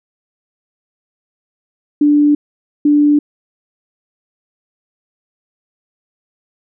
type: tone pair in turn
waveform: sine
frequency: 293.7 / 293.7 Hz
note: D4 / D4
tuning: 0 / 0 cents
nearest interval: unison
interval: 0 cents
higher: neither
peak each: -7 dBFS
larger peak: neither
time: 2.01-2.35 / 2.85-3.19 s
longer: neither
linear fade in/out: 5 ms
effects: none